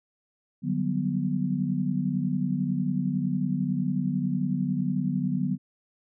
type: chord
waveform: sine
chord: G major seventh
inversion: second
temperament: equal with one note detuned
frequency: 148.88 / 185 / 196 / 246.9 Hz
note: D3 / F#3 / G3 / B3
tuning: +24 / 0 / 0 / 0 cents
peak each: -30 / -28 / -33 / -29 dBFS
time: 0.62-5.58 s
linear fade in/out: 50 ms
effects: none